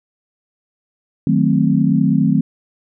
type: chord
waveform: sine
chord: D# diminished seventh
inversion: none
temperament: equal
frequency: 155.56 / 185 / 220 / 261.6 Hz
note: D#3 / F#3 / A3 / C4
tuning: 0 / 0 / 0 / 0 cents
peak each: -17 dBFS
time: 1.27-2.41 s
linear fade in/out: 2 ms
effects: none